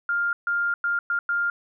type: tone bursts at uneven times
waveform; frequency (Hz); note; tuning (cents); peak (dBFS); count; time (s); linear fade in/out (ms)
sine; 1402; F6; +6; -21; 5; 0.09-0.33 / 0.47-0.74 / 0.84-0.99 / 1.1-1.19 / 1.29-1.5; 2
effects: none